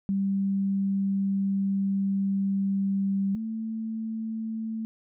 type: tone pair in turn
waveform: sine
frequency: 196 / 222.1 Hz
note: G3 / A3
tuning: 0 / +16 cents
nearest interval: major second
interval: 216 cents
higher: second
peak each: -23 / -29 dBFS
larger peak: first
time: 0.09-3.35 / 3.35-4.85 s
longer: first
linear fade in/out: 0 ms
effects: none